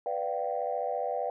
sine chord, G dominant seventh, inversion first, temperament equal with one note detuned, 493.9 / 587.3 / 698.5 / 773.6 Hz, B4 / D5 / F5 / G5, 0 / 0 / 0 / -23 cents, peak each -34 dBFS, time 0.06-1.3 s, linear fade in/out 2 ms, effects tanh soft clip ceiling -19 dBFS

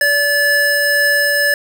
square tone pair together, 577.3 / 1730 Hz, D5 / A6, -30 / -30 cents, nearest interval octave + perfect fifth, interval 1900 cents, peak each -20 / -13 dBFS, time 0.01-1.54 s, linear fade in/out 2 ms, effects none

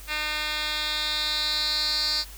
10% pulse tone with band-pass filter sweep, 303.6 Hz, D#4, 42 cents flat, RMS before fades -27 dBFS, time 0.07-2.25 s, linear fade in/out 50 ms, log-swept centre 2900 to 4600 Hz, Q 5.3, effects added 50 Hz sine -42 dBFS peak until 2.37 s + white hiss -46 dBFS RMS until 2.37 s

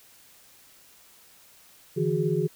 sine tone cluster, 150.1 / 166.4 / 369.3 / 415.2 Hz, D3 / E3 / F#4 / G#4, +38 / +17 / -3 / 0 cents, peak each -28 dBFS, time 1.96-2.48 s, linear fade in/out 20 ms, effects white hiss -55 dBFS RMS until 2.55 s

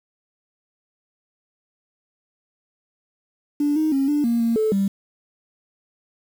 sine tone with pitch steps, 291.6 / 311.8 / 272.1 / 294.1 / 234.3 / 230.8 / 435.2 / 196.5 Hz, D4 / D#4 / C#4 / D4 / A#3 / A#3 / A4 / G3, -12 / +4 / -32 / +3 / +9 / -17 / -19 / +4 cents, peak -16 dBFS, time 3.6-4.88 s, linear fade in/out 5 ms, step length 160 ms, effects tanh soft clip ceiling -13 dBFS + 7-bit

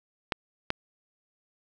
clicks, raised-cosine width 0.3 ms, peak -10 / -10 dBFS, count 2, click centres 0.322 / 0.704 s, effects none

